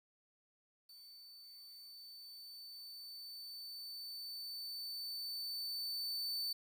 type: tone with level ramp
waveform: 45% pulse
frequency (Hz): 4528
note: C#8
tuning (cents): +36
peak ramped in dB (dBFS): -55 to -36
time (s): 0.89-6.53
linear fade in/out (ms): 5
effects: 12-bit